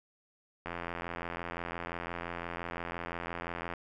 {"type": "click train", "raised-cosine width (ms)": 0.5, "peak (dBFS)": -22, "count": 265, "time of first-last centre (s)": [0.66, 3.737], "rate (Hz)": 85.8, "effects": []}